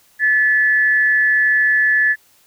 sine tone pair together, 1733.2 / 1955 Hz, A6 / B6, -27 / -18 cents, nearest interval major second, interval 209 cents, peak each -12 / -21 dBFS, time 0.19-2.16 s, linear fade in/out 50 ms, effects white hiss -54 dBFS RMS until 2.46 s

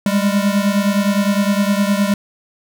square beating tone pair, 198.6 / 208.3 Hz, G3 / G#3, +23 / +5 cents, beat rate 9.7 Hz, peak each -16 / -19 dBFS, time 0.06-2.14 s, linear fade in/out 2 ms, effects none

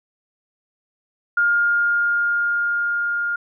sine tone with level ramp, 1413 Hz, F6, 20 cents sharp, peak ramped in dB -14 to -20 dBFS, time 1.37-3.36 s, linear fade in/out 5 ms, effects none

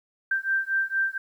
sine beating tone pair, 1568 / 1572.3 Hz, G6 / G6, 0 / +5 cents, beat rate 4.3 Hz, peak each -26 dBFS, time 0.31-1.18 s, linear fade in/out 5 ms, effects 10-bit

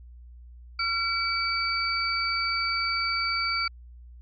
sine tone cluster, 1367 / 2292 / 4590 Hz, F6 / D7 / D8, -37 / -43 / -40 cents, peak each -29 dBFS, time 0.79-3.68 s, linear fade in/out 5 ms, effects added 60 Hz sine -44 dBFS peak until 4.21 s

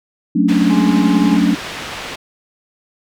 sine chord, D major seventh, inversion first, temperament just, 183.54 / 220.2 / 275.3 / 293.7 Hz, F#3 / A3 / C#4 / D4, -14 / +2 / -12 / 0 cents, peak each -16 dBFS, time 0.35-1.55 s, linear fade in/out 10 ms
white low-pass noise, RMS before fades -28 dBFS, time 0.48-2.16 s, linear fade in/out 10 ms, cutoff 3100 Hz, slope 12 dB/octave
harmonic tone, 209.2 Hz, G#3, 13 cents sharp, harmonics 1 / 2 / 4 / 5, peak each -21 / -30 / -27 / -30 dBFS, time 0.69-1.38 s, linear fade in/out 20 ms
effects none

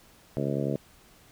harmonic tone, 70.1 Hz, C#2, 20 cents sharp, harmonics 2 / 3 / 4 / 5 / 6 / 7 / 8 / 9, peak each -31 / -33 / -34 / -35 / -36 / -36 / -37 / -38 dBFS, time 0.37-0.76 s, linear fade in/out 0 ms, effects pink hiss -57 dBFS RMS until 1.31 s

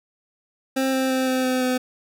25% pulse tone with pitch steps, 265.1 / 262.8 / 260.5 / 258.3 / 256.1 / 253.9 Hz, C4 / C4 / C4 / C4 / C4 / B3, +23 / +8 / -7 / -22 / -37 / +48 cents, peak -16 dBFS, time 0.76-1.78 s, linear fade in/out 10 ms, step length 170 ms, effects none

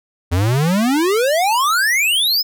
square exponential sweep, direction up, 82.41 to 5274 Hz, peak -14 dBFS, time 0.31-2.43 s, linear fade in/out 20 ms, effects none

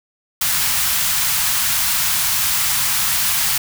white band-stop noise, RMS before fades -18 dBFS, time 0.41-3.58 s, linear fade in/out 5 ms, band 180 to 830 Hz, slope 24 dB/octave, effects none

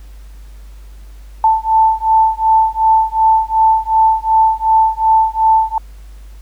sine beating tone pair, 883 / 885.7 Hz, A5 / A5, +6 / +11 cents, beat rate 2.7 Hz, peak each -12 dBFS, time 1.44-5.78 s, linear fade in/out 2 ms, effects added 50 Hz sine -32 dBFS peak until 6.41 s + pink hiss -50 dBFS RMS until 6.41 s

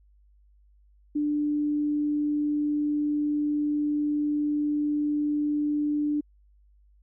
sine tone, 295.9 Hz, D4, 13 cents sharp, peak -23 dBFS, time 1.15-6.21 s, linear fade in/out 10 ms, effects added 50 Hz sine -56 dBFS peak until 7.02 s

